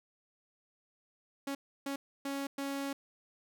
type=tone bursts at uneven times; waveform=sawtooth; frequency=277.2 Hz; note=C#4; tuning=in tune; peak=-31 dBFS; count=4; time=1.47-1.55 / 1.86-1.96 / 2.25-2.47 / 2.58-2.93 s; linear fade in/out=5 ms; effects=none